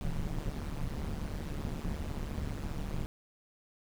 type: noise with amplitude modulation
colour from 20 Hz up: brown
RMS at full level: -32 dBFS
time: 0.01-3.06 s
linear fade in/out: 0 ms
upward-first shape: sine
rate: 147 Hz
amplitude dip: 90%
effects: none